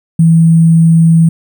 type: tone with sample-and-hold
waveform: sine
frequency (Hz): 164.4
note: E3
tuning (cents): -4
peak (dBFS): -3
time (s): 0.19-1.29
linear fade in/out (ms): 5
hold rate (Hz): 8820
effects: none